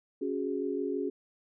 sine chord, C# suspended fourth, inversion none, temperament just, 277.2 / 369.6 / 415.8 Hz, C#4 / F#4 / G#4, 0 / -2 / +2 cents, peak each -34 dBFS, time 0.21-1.1 s, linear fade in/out 10 ms, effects none

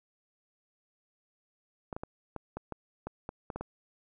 clicks, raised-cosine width 1 ms, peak -23 dBFS, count 11, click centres 1.928 / 1.965 / 2.035 / 2.363 / 2.57 / 2.723 / 3.07 / 3.291 / 3.502 / 3.56 / 3.61 s, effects none

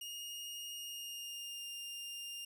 sawtooth tone with pitch glide, 2852 to 2805 Hz, F7 to F7, +36 to +7 cents, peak -40 dBFS, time 0.01-2.45 s, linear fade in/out 5 ms, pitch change -29 cents, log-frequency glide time 0.77-1.67 s, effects 13-bit

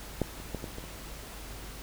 clicks, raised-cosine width 2 ms, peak -13 / -30 / -20 / -23 / -27 / -30 dBFS, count 6, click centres 0.217 / 0.401 / 0.547 / 0.642 / 0.784 / 0.84 s, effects added 50 Hz sine -45 dBFS peak until 1.82 s + pink hiss -45 dBFS RMS until 1.82 s

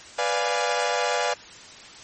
sawtooth chord, B diminished seventh, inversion none, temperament equal, 493.9 / 587.3 / 698.5 / 830.6 Hz, B4 / D5 / F5 / Ab5, 0 / 0 / 0 / 0 cents, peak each -24 dBFS, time 0.18-1.34 s, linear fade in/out 10 ms, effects white hiss -44 dBFS RMS until 2.03 s + MP3 32 kbps

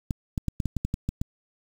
clicks, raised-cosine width 5 ms, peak -14 dBFS, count 10, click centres 0.108 / 0.378 / 0.483 / 0.602 / 0.657 / 0.767 / 0.85 / 0.941 / 1.09 / 1.215 s, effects 7-bit

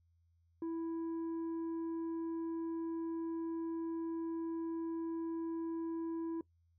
sine tone with tanh clipping, 329.6 Hz, E4, in tune, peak -37 dBFS, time 0.62-6.41 s, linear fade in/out 2 ms, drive 4 dB, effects noise-tail reverb RT60 0.1 s tail -20 dB re dry + added 84 Hz sine -69 dBFS peak until 6.78 s

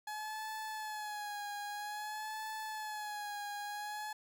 30% pulse tone with vibrato, 845 Hz, G#5, 30 cents sharp, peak -37 dBFS, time 0.07-4.13 s, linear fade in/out 5 ms, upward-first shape sine, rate 0.51 Hz, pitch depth 51 cents each way, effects none

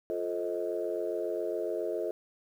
sine chord, F dominant seventh, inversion none, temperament just, 349.2 / 436.5 / 523.8 / 628.6 Hz, F4 / A4 / C5 / Eb5, 0 / -14 / +2 / +18 cents, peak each -35 / -34 / -38 / -35 dBFS, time 0.1-2.11 s, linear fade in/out 0 ms, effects tanh soft clip ceiling -20 dBFS + 10-bit

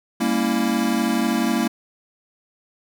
square chord, G diminished seventh, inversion none, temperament equal with one note detuned, 201 / 233.1 / 277.2 / 329.6 Hz, G3 / Bb3 / Db4 / Fb4, +44 / 0 / 0 / 0 cents, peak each -27 / -22 / -27 / -26 dBFS, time 0.2-1.68 s, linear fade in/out 10 ms, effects none

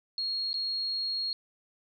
sine tone with dropouts, 4286 Hz, C8, 41 cents sharp, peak -29 dBFS, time 0.18-1.33 s, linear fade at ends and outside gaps 1 ms, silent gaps 0.531-0.541 s, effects none

